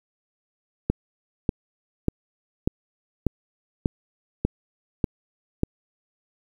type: click train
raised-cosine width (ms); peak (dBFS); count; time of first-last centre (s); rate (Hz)
3; -7; 9; 0.9-5.634; 1.69
effects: 8-bit